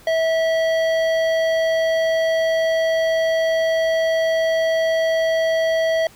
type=tone with hard clipping; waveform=sine; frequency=650 Hz; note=E5; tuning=24 cents flat; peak=-18 dBFS; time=0.07-6.07 s; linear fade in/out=2 ms; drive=12 dB; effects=pink hiss -48 dBFS RMS until 6.15 s